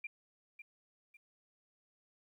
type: tone with echo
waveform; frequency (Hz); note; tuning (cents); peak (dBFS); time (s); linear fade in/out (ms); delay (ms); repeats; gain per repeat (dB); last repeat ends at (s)
sine; 2385; D7; +26; -39; 0.04-0.07; 5; 550; 2; -9; 1.17
effects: 13-bit